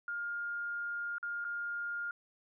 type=tone with dropouts; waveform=sine; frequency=1412 Hz; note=F6; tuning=19 cents sharp; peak=-35 dBFS; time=0.08-2.11 s; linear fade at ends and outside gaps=2 ms; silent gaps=1.183-1.228 / 1.444-1.449 s; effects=none